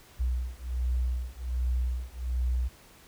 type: beating tone pair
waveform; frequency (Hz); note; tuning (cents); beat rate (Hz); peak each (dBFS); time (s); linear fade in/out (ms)
sine; 61.3 / 62.6; B1 / B1; -12 / +24; 1.3; -30; 0.19-2.69; 20
effects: pink hiss -55 dBFS RMS until 3.07 s